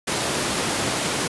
pink high-pass noise, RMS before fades -24 dBFS, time 0.07-1.28 s, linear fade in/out 10 ms, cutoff 150 Hz, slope 12 dB/octave, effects resampled to 24000 Hz

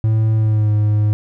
triangle tone with pitch glide, 110 to 105.58 Hz, A2 to G#2, 0 to +29 cents, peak -10 dBFS, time 0.04-1.13 s, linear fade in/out 0 ms, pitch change -71 cents, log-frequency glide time 0.35-0.72 s, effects none

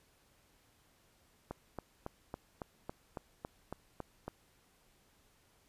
click train, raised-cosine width 1 ms, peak -26 dBFS, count 11, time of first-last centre 1.51-4.28 s, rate 3.61 Hz, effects pink hiss -69 dBFS RMS until 5.68 s + resampled to 32000 Hz

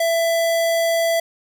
square tone, 666 Hz, E5, 18 cents sharp, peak -17 dBFS, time 0-1.2 s, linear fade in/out 5 ms, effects none

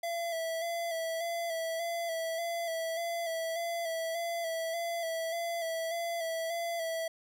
square tone with vibrato, 667 Hz, E5, 20 cents sharp, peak -33 dBFS, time 0.03-7.08 s, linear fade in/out 5 ms, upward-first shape square, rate 1.7 Hz, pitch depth 31 cents each way, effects none

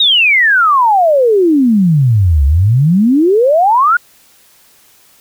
sine exponential two-way sweep, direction down then up, 3836 to 66.9 to 1477 Hz, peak -6 dBFS, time 0-3.97 s, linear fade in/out 5 ms, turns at 2.45 s, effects white hiss -47 dBFS RMS until 5.2 s

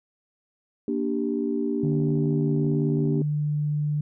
sine chord, G minor, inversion first, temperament just, 235.2 / 294 / 392 Hz, Bb3 / D4 / G4, +16 / +2 / 0 cents, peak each -27 / -27 / -28 dBFS, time 0.88-3.22 s, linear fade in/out 2 ms
sine tone with pitch glide, 149.9 to 148.69 Hz, D3 to D3, +36 to +22 cents, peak -22 dBFS, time 1.83-4.01 s, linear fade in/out 5 ms, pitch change -14 cents, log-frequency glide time 2.18-3.57 s
effects tanh soft clip ceiling -12 dBFS

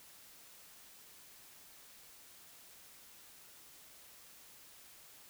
silence, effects white hiss -58 dBFS RMS until 5.29 s

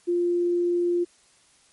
sine tone, 349.2 Hz, F4, in tune, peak -20 dBFS, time 0.07-1.05 s, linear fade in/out 20 ms, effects white hiss -59 dBFS RMS until 1.72 s + MP3 48 kbps

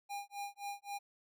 square tone with tremolo, 808 Hz, G#5, 48 cents flat, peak -39 dBFS, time 0.09-0.99 s, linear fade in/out 20 ms, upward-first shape sine, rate 3.8 Hz, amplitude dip 100%, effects none

